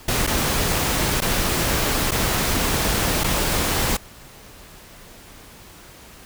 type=noise with dropouts; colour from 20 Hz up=pink; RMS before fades=-21 dBFS; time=0.08-3.97 s; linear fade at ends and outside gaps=5 ms; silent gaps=0.267-0.273 / 1.206-1.218 / 2.11-2.117 / 3.237-3.242 s; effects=pink hiss -44 dBFS RMS until 6.25 s